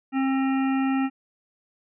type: harmonic tone with a mistuned harmonic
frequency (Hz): 267.3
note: C4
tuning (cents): +37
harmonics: 1 / 3 / 5 / 7 / 9 / 10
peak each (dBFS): -21 / -31 / -35 / -38 / -40 / -41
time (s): 0.12-1.1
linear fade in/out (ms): 50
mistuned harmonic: 10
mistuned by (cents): +60
effects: none